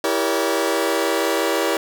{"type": "chord", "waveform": "sawtooth", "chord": "E diminished seventh", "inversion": "none", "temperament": "just", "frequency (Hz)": [329.6, 395.6, 474.7, 569.6], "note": ["E4", "G4", "Bb4", "Db5"], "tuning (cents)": [0, 16, 31, 47], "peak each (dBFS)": -20, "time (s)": [0.04, 1.77], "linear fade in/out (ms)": 2, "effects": ["8-bit"]}